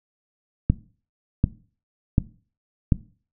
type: click train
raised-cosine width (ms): 5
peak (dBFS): -4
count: 4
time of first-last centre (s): 0.7-2.922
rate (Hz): 1.35
effects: noise-tail reverb RT60 0.4 s tail -18 dB re dry